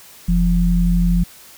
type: tone pair together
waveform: sine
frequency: 43.54 / 173.6 Hz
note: F1 / F3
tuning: -5 / -10 cents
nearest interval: 2 octaves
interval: 2395 cents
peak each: -15 dBFS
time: 0.28-1.24 s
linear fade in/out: 10 ms
effects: white hiss -43 dBFS RMS until 1.57 s